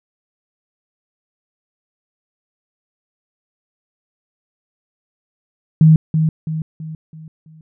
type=tone with echo; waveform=sine; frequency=158 Hz; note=D#3; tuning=27 cents sharp; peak=-5 dBFS; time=5.81-5.96 s; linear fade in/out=2 ms; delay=330 ms; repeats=5; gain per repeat=-7 dB; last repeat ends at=7.61 s; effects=none